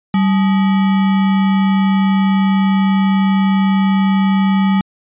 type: tone with sample-and-hold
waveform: sine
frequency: 193.7 Hz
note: G3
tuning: 20 cents flat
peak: -10 dBFS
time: 0.14-4.81 s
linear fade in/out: 2 ms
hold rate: 1050 Hz
effects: resampled to 8000 Hz